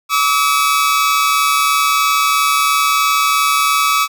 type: tone pair together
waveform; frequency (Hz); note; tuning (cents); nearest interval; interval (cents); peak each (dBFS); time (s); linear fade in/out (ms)
sawtooth; 1145 / 1288; D6 / E6; -44 / -41; major second; 203; -11; 0.09-4.08; 50
effects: none